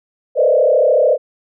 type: tone with frequency modulation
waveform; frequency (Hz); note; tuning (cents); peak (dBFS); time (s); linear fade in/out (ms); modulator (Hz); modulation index
sine; 557; C#5; +8; -9; 0.35-1.18; 50; 33.7; 2.2
effects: none